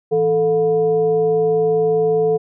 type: tone with frequency modulation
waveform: sine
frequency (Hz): 440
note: A4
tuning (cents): 0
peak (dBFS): -13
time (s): 0.11-2.38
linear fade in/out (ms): 20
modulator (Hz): 275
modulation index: 0.48
effects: none